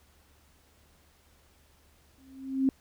sine tone with exponential growth, 266.6 Hz, C4, 33 cents sharp, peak -19 dBFS, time 2.18-2.69 s, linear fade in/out 1 ms, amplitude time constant 110 ms, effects added 73 Hz sine -64 dBFS peak until 2.8 s + pink hiss -64 dBFS RMS until 2.8 s

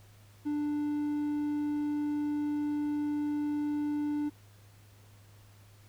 triangle tone, 295.1 Hz, D4, 8 cents sharp, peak -27 dBFS, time 0.45-4.3 s, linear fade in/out 20 ms, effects added 102 Hz sine -55 dBFS peak until 5.88 s + pink hiss -62 dBFS RMS until 5.88 s

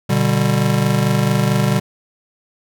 square chord, G major, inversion first, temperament just, 122.5 / 147 / 196 Hz, B2 / D3 / G3, -14 / +2 / 0 cents, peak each -19 dBFS, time 0.09-1.8 s, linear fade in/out 10 ms, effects none

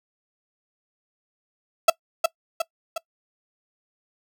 35% pulse tone with echo, 661 Hz, E5, 5 cents sharp, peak -9 dBFS, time 1.88-1.9 s, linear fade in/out 5 ms, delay 360 ms, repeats 3, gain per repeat -5 dB, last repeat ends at 2.98 s, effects noise-tail reverb RT60 0.1 s tail -22 dB re dry

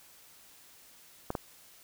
clicks, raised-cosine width 1 ms, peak -18 dBFS, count 2, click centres 1.304 / 1.352 s, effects white hiss -57 dBFS RMS until 1.83 s

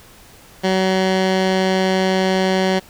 15% pulse tone with low-pass filter, 188.4 Hz, F#3, 32 cents sharp, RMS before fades -17 dBFS, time 0.63-2.8 s, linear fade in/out 20 ms, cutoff 4700 Hz, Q 1.1, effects pink hiss -45 dBFS RMS until 2.89 s

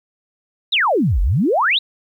sine exponential two-way sweep, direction down then up, 4086 to 41.64 to 4086 Hz, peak -13 dBFS, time 0.72-1.79 s, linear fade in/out 10 ms, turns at 1.21 s, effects 9-bit

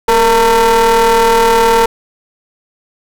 45% pulse ring-modulated tone, 222.5 Hz, A3, 20 cents sharp, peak -4 dBFS, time 0.08-1.86 s, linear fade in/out 5 ms, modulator 687 Hz, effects none

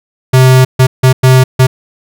square tone bursts at uneven times, 129.5 Hz, C3, 17 cents flat, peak -3 dBFS, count 5, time 0.33-0.65 / 0.79-0.87 / 1.03-1.13 / 1.23-1.44 / 1.59-1.67 s, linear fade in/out 10 ms, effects none

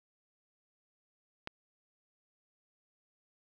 click, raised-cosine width 0.3 ms, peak -22 dBFS, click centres 1.474 s, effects none

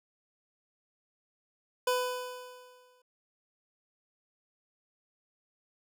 25% pulse tone with exponential decay, 500 Hz, B4, 21 cents sharp, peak -21 dBFS, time 1.87-3.02 s, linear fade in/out 5 ms, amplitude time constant 250 ms, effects none

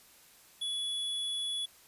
square tone, 3400 Hz, G#7, 40 cents sharp, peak -33 dBFS, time 0.61-1.66 s, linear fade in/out 10 ms, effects white hiss -59 dBFS RMS until 1.87 s + resampled to 32000 Hz

